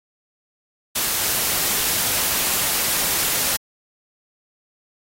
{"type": "noise", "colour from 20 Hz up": "white", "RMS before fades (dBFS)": -21, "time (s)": [0.95, 3.57], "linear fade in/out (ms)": 10, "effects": ["AAC 48 kbps"]}